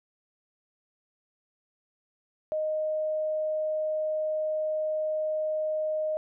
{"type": "tone", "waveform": "sine", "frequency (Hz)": 620, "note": "D#5", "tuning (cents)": -6, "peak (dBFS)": -26, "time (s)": [2.52, 6.17], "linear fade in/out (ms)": 0, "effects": []}